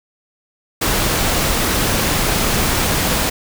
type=noise; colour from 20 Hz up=pink; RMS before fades=-17 dBFS; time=0.81-3.3 s; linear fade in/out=10 ms; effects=none